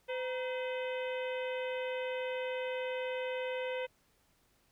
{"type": "harmonic tone with a mistuned harmonic", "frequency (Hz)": 510, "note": "C5", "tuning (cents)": -44, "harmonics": [1, 2, 3, 4, 5, 6, 7], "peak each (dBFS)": [-35, -45, -47, -46, -46, -50, -56], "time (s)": [0.08, 3.87], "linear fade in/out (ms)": 20, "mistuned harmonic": 2, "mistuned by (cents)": -130, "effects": ["pink hiss -71 dBFS RMS until 4.71 s"]}